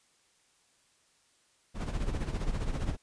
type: noise with tremolo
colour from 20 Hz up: brown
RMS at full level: -29 dBFS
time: 1.74-2.97 s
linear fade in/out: 50 ms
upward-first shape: sine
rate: 15 Hz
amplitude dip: 65%
effects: white hiss -68 dBFS RMS until 3.02 s + resampled to 22050 Hz